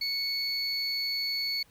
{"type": "tone pair together", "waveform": "triangle", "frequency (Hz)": [2217, 4434], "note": ["C#7", "C#8"], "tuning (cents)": [0, 0], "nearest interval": "octave", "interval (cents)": 1200, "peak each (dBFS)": [-34, -28], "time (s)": [0.01, 1.63], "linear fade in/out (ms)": 5, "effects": ["pink hiss -62 dBFS RMS until 1.7 s"]}